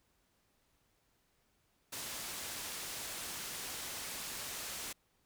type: low-pass noise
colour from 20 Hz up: white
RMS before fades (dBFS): -43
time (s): 1.92-4.93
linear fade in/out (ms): 10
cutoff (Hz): 11000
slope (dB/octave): 12
effects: pink hiss -75 dBFS RMS until 5.25 s